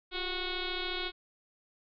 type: tone with frequency modulation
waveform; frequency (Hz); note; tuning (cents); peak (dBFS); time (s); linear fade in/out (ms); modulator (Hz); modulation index
sine; 1833; A#6; -30; -32; 0.11-1.12; 50; 370; 5.8
effects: none